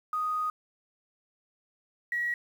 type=tone pair in turn; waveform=sine; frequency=1244.5 / 1914.9 Hz; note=D#6 / A#6; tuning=0 / +46 cents; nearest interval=perfect fifth; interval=746 cents; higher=second; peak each=-27 dBFS; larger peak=neither; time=0.13-0.5 / 2.12-2.34 s; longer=first; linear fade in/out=2 ms; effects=9-bit